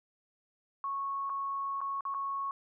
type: tone with dropouts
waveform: sine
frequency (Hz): 1103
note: C#6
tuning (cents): -9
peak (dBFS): -32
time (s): 0.84-2.51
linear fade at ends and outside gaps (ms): 1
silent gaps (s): 1.295-1.299 / 1.806-1.814 / 2.008-2.052 / 2.141-2.146
effects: none